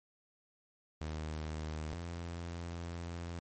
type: tone pair in turn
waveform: sawtooth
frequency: 77.78 / 85.44 Hz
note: D#2 / F2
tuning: 0 / -37 cents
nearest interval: major second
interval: 163 cents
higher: second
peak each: -34 / -36 dBFS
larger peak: first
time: 1.01-1.93 / 1.93-3.39 s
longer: second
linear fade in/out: 0 ms
effects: MP3 32 kbps